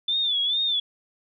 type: tone with vibrato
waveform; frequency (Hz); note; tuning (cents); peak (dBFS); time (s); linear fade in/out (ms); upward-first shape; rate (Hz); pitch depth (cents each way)
sine; 3502; A7; -9; -21; 0.08-0.8; 5; sine; 2.3; 99
effects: none